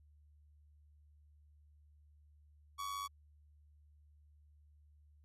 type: tone with amplitude modulation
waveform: 45% pulse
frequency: 1126 Hz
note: C#6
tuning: 27 cents sharp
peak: -37 dBFS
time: 2.78-3.08 s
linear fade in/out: 20 ms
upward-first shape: sine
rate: 97.2 Hz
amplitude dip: 55%
effects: added 74 Hz sine -62 dBFS peak until 5.24 s + resampled to 32000 Hz